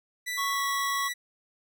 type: tone with pitch glide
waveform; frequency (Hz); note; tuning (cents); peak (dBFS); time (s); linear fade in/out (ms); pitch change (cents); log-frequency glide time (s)
sawtooth; 1976 to 1954.4; B6 to B6; 0 to -19; -27; 0.26-1.14; 20; -19; 0.51-0.62
type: tone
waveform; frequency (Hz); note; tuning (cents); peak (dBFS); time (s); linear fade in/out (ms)
square; 1108.7; C#6; 0; -29; 0.37-1.09; 20
effects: none